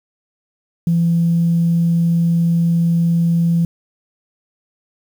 sine tone, 168.6 Hz, E3, 39 cents sharp, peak -11 dBFS, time 0.87-3.65 s, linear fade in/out 2 ms, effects tanh soft clip ceiling -7 dBFS + 7-bit

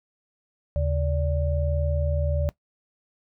sine tone cluster, 78.2 / 138.9 / 580 Hz, D#2 / C#3 / D5, +9 / +4 / -22 cents, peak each -23 / -29 / -29 dBFS, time 0.76-2.49 s, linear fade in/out 0 ms, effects noise-tail reverb RT60 0.1 s tail -19 dB re dry

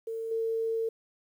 sine tone with level steps, 451.4 Hz, A4, 44 cents sharp, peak -32 / -27 dBFS, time 0.07-0.89 s, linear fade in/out 5 ms, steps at 0.31 s, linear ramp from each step 5 ms, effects 10-bit

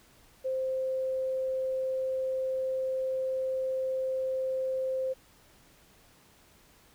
sine tone, 523 Hz, C5, 1 cent flat, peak -28 dBFS, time 0.44-5.14 s, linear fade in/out 20 ms, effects pink hiss -60 dBFS RMS until 6.94 s

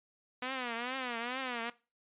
5% pulse tone with vibrato, 246.9 Hz, B3, in tune, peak -24 dBFS, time 0.42-1.7 s, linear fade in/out 5 ms, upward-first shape triangle, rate 2.3 Hz, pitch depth 150 cents each way, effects noise-tail reverb RT60 0.3 s tail -20 dB re dry + resampled to 8000 Hz

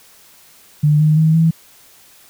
sine tone with pitch steps, 149.5 / 153.88 / 158.39 / 163.03 Hz, D3 / D#3 / D#3 / E3, +31 / -19 / +31 / -19 cents, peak -9 dBFS, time 0.83-1.51 s, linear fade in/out 10 ms, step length 170 ms, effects white hiss -47 dBFS RMS until 2.29 s

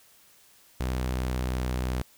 sawtooth tone with pitch glide, 63.3 to 62.83 Hz, B1 to B1, +43 to +30 cents, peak -23 dBFS, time 0.8-2.02 s, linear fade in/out 5 ms, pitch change -13 cents, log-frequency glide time 0.99-1.68 s, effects white hiss -58 dBFS RMS until 2.17 s

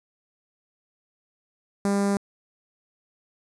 sawtooth tone with notch filter, 200 Hz, G3, 35 cents sharp, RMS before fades -23 dBFS, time 1.85-2.17 s, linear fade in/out 0 ms, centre 3000 Hz, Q 0.57, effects resampled to 24000 Hz

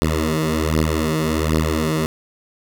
10% pulse beating tone pair, 78 / 79.3 Hz, D#2 / D#2, +5 / +33 cents, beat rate 1.3 Hz, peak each -12 dBFS, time 0.02-2.06 s, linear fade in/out 0 ms, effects none

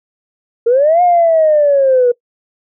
sine linear two-way sweep, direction up then down, 451.6 to 720 to 478.6 Hz, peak -6 dBFS, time 0.66-2.12 s, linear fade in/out 10 ms, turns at 1.02 s, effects noise-tail reverb RT60 0.1 s tail -22 dB re dry + tanh soft clip ceiling -2 dBFS

